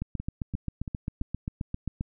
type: two click trains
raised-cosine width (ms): 5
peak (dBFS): -18 / -22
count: 16 / 4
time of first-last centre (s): 0.02-2.009 / 0.2-1.217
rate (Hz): 7.54 / 2.95
effects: none